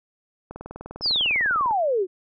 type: click train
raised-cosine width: 1 ms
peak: -22 dBFS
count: 25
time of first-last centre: 0.51-1.71 s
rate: 20 Hz
type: exponential sweep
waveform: sine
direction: down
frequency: 5410 to 349.2 Hz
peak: -19 dBFS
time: 1.01-2.07 s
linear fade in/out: 50 ms
effects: none